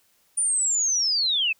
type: linear sweep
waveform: sine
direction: down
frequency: 9397 to 2500 Hz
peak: -20 dBFS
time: 0.37-1.53 s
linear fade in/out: 10 ms
effects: white hiss -64 dBFS RMS until 1.59 s